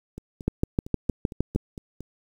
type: two click trains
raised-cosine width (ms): 3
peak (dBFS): -24 / -9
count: 9 / 8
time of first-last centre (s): 0.18-2.006 / 0.48-1.56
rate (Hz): 4.38 / 6.48
effects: 8-bit